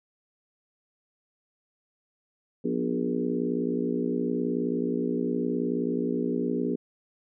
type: harmonic tone with a mistuned harmonic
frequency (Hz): 59.1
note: A#1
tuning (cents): +24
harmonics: 3 / 4 / 5 / 6 / 7 / 8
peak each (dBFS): -34 / -29 / -32 / -35 / -31 / -37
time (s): 2.64-6.76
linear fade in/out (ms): 10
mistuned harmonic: 4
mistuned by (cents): +56
effects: none